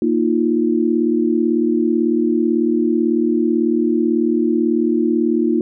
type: chord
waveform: sine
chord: Bb suspended fourth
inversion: none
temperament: equal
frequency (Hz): 233.1 / 311.1 / 349.2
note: Bb3 / Eb4 / F4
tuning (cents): 0 / 0 / 0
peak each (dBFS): -18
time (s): 0.02-5.61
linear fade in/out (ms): 2
effects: none